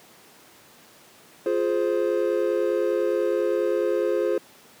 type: chord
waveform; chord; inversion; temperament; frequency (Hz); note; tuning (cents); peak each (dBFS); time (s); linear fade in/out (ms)
triangle; F minor; none; just; 349.2 / 419.1 / 523.8; F4 / Ab4 / C5; 0 / +16 / +2; -23; 1.46-4.38; 2
effects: pink hiss -51 dBFS RMS until 4.8 s + high-pass 200 Hz 12 dB/octave